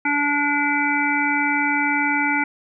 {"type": "harmonic tone", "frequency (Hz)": 289.2, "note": "D4", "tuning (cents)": -27, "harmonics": [1, 3, 5, 7, 8], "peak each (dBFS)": [-24, -24, -24, -24, -24], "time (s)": [0.05, 2.44], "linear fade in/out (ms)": 5, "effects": []}